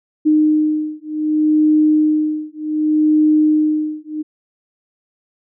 sine beating tone pair, 306.3 / 306.96 Hz, D#4 / D#4, -27 / -23 cents, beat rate 0.66 Hz, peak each -15 dBFS, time 0.25-4.23 s, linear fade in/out 20 ms, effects none

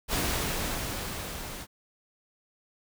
pink noise with level ramp, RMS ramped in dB -27 to -40 dBFS, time 0.08-1.67 s, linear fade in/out 50 ms, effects none

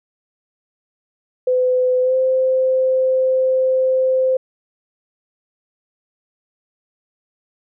sine tone with pitch glide, 506 to 519.3 Hz, B4 to C5, +42 to -13 cents, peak -13 dBFS, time 1.47-4.37 s, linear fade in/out 5 ms, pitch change +45 cents, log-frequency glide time 2.02-2.15 s, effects none

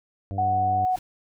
harmonic tone, 98 Hz, G2, in tune, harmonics 1 / 2 / 3 / 4 / 5 / 6 / 7, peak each -29 / -39 / -40 / -48 / -46 / -46 / -45 dBFS, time 0.31-0.85 s, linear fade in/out 0 ms
sine tone, 740 Hz, F#5, in tune, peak -20 dBFS, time 0.38-0.96 s, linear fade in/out 5 ms
pink noise with exponential growth, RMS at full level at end -39 dBFS, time 0.85-0.99 s, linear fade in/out 5 ms, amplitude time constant 30 ms
effects none

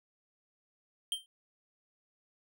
square tone with exponential decay, 3147 Hz, G7, 6 cents sharp, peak -28 dBFS, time 1.12-1.26 s, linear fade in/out 1 ms, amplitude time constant 30 ms, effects none

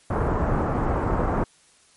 pink low-pass noise, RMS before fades -23 dBFS, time 0.1-1.44 s, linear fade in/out 5 ms, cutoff 1300 Hz, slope 24 dB/octave, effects white hiss -57 dBFS RMS until 1.96 s + MP3 48 kbps

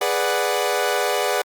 sawtooth chord, G# half-diminished seventh, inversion none, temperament equal, 415.3 / 493.9 / 587.3 / 740 Hz, G#4 / B4 / D5 / F#5, 0 / 0 / 0 / 0 cents, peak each -21 dBFS, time 0.01-1.42 s, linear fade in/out 5 ms, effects Opus 48 kbps

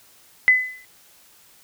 sine tone with exponential decay, 2014 Hz, B6, 33 cents sharp, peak -8 dBFS, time 0.48-0.85 s, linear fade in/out 0 ms, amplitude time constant 79 ms, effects white hiss -53 dBFS RMS until 1.63 s

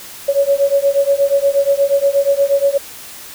sine beating tone pair, 554.4 / 562.8 Hz, C#5 / C#5, 0 / +26 cents, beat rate 8.4 Hz, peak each -14 dBFS, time 0.28-2.78 s, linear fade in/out 10 ms, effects white hiss -34 dBFS RMS until 3.34 s

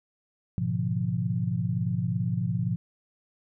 sine chord, G# diminished seventh, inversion none, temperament equal with one note detuned, 105.76 / 123.47 / 146.83 / 174.61 Hz, G#2 / B2 / D3 / F3, +32 / 0 / 0 / 0 cents, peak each -31 / -29 / -35 / -29 dBFS, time 0.58-2.76 s, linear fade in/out 0 ms, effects none

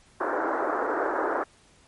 pink band-pass noise, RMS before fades -27 dBFS, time 0.2-1.44 s, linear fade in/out 10 ms, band 310 to 1600 Hz, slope 48 dB/octave, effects pink hiss -58 dBFS RMS until 1.87 s + MP3 48 kbps

